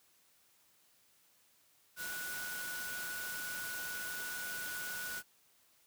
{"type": "tone in noise", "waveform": "sine", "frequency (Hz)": 1471, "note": "F#6", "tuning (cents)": -11, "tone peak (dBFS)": -41, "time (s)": [1.96, 5.23], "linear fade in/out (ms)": 50, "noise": "white", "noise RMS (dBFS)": -44, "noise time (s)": [1.96, 5.23], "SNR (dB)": 0, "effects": ["white hiss -69 dBFS RMS until 5.86 s", "high-pass 60 Hz 12 dB/octave"]}